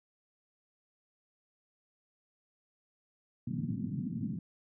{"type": "band-pass noise", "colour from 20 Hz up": "white", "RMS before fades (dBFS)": -36, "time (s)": [3.47, 4.39], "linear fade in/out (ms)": 5, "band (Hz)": [110, 250], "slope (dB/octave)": 48, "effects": []}